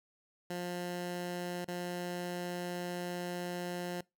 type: tone with dropouts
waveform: 15% pulse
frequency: 176.9 Hz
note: F3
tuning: 23 cents sharp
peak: -30 dBFS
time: 0.5-4.01 s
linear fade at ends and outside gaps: 5 ms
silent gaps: 1.647-1.681 s
effects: noise-tail reverb RT60 0.2 s tail -23 dB re dry